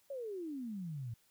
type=exponential sweep; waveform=sine; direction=down; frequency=572 to 110 Hz; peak=-39 dBFS; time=0.1-1.14 s; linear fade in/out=5 ms; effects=white hiss -71 dBFS RMS until 1.3 s